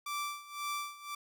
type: tone with tremolo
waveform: sawtooth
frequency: 1169 Hz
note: D6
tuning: 8 cents flat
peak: -30 dBFS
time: 0.06-1.15 s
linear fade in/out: 5 ms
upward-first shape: sine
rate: 1.9 Hz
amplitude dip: 85%
effects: none